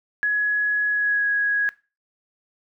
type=tone with pitch glide; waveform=sine; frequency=1682 to 1660.8 Hz; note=G#6 to G#6; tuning=+22 to 0 cents; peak=-18 dBFS; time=0.23-1.69 s; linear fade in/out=0 ms; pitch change=-22 cents; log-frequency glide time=0.9-1.27 s; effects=noise-tail reverb RT60 0.3 s tail -19 dB re dry